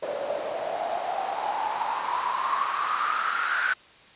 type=noise with band-pass filter sweep; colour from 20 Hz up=white; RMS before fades=-28 dBFS; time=0.02-3.74 s; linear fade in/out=10 ms; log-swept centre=550 to 1500 Hz; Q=9.5; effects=white hiss -52 dBFS RMS until 4.15 s + resampled to 8000 Hz